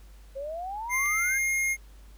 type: exponential sweep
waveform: sine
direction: up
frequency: 529 to 1669 Hz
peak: -32 dBFS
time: 0.35-1.39 s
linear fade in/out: 20 ms
type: tone with pitch glide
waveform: square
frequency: 2100 to 2135 Hz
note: C7 to C7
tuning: +6 to +34 cents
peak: -25 dBFS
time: 0.89-1.77 s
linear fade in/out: 50 ms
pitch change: +28 cents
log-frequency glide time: 1.15-1.51 s
type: click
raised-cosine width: 0.2 ms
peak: -29 dBFS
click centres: 1.059 s
effects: added 50 Hz sine -47 dBFS peak until 2.17 s + pink hiss -60 dBFS RMS until 2.17 s